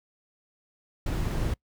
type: noise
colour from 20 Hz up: brown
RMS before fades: -28 dBFS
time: 1.06-1.54 s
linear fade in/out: 5 ms
effects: noise-tail reverb RT60 0.1 s tail -24 dB re dry